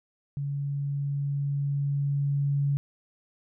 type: tone with level ramp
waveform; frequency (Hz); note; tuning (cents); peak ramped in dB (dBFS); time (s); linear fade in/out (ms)
sine; 141.4; C#3; +35; -28 to -22; 0.37-2.77; 0
effects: none